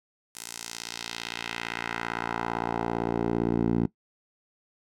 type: tone with band-pass filter sweep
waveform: 10% pulse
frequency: 57.7 Hz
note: A#1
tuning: 17 cents flat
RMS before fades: -30 dBFS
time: 0.35-3.86 s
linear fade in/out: 5 ms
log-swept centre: 9000 to 240 Hz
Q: 1.2
effects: noise-tail reverb RT60 0.1 s tail -19 dB re dry